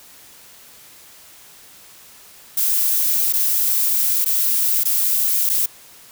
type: noise with dropouts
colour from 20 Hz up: violet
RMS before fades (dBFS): -18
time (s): 2.57-5.66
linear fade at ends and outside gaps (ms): 5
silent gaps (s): 3.327-3.335 / 4.246-4.259 / 4.836-4.852 / 5.493-5.497
effects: white hiss -45 dBFS RMS until 6.11 s